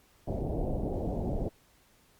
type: low-pass noise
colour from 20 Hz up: pink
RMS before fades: -32 dBFS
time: 0.27-1.49 s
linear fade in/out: 10 ms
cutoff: 740 Hz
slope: 48 dB/octave
effects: pink hiss -64 dBFS RMS until 2.19 s + Opus 48 kbps